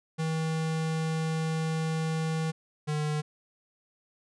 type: tone pair in turn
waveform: square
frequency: 160 / 151.02 Hz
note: D#3 / D3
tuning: +49 / +49 cents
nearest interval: minor second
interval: 100 cents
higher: first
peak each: -28 dBFS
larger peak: neither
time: 0.18-2.52 / 2.87-3.22 s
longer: first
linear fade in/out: 20 ms
effects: resampled to 22050 Hz